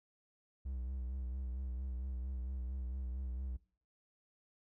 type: tone with vibrato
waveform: triangle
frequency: 63.8 Hz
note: C2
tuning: 43 cents flat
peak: -36 dBFS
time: 0.65-3.57 s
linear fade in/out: 10 ms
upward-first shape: sine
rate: 4.4 Hz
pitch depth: 68 cents each way
effects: noise-tail reverb RT60 0.5 s tail -22 dB re dry